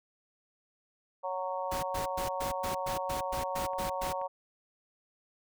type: harmonic tone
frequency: 185 Hz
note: F#3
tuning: in tune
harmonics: 3 / 4 / 5 / 6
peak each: -36 / -39 / -36 / -41 dBFS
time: 1.23-4.28 s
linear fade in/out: 20 ms
type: noise bursts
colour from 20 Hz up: pink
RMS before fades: -38 dBFS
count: 11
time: 1.71-4.13 s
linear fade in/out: 10 ms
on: 120 ms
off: 110 ms
type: clicks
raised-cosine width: 0.5 ms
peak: -36 dBFS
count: 4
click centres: 3.206 / 3.611 / 3.734 / 4.215 s
effects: none